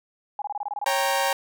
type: tone bursts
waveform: sine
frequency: 824 Hz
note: G#5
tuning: 14 cents flat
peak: -26 dBFS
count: 10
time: 0.39-0.896 s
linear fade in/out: 2 ms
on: 29 ms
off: 24 ms
type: chord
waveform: sawtooth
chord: G diminished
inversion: second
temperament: equal with one note detuned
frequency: 549.9 / 784 / 932.3 Hz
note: Db5 / G5 / Bb5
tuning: -14 / 0 / 0 cents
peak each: -22 dBFS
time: 0.86-1.33 s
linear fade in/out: 2 ms
effects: none